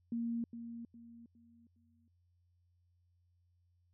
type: tone with echo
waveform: sine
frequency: 233.1 Hz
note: A#3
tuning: in tune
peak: -34 dBFS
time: 0.12-0.44 s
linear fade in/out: 2 ms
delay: 410 ms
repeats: 4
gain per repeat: -9 dB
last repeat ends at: 2.08 s
effects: added 88 Hz sine -70 dBFS peak until 3.93 s